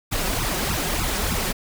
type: noise with flanger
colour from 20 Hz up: pink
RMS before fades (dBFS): -24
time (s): 0.11-1.53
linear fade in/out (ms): 20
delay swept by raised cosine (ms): 0.78 to 5.48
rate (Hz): 3.3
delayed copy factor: +1
effects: none